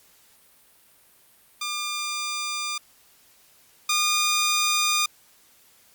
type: tone pair in turn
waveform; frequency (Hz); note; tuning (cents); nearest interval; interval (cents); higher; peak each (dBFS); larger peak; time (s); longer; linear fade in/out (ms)
10% pulse; 1200 / 1216; D6 / D#6; +37 / -40; unison; 23; second; -19 / -12; second; 1.61-2.78 / 3.89-5.06; neither; 5
effects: white hiss -57 dBFS RMS until 5.94 s + Opus 48 kbps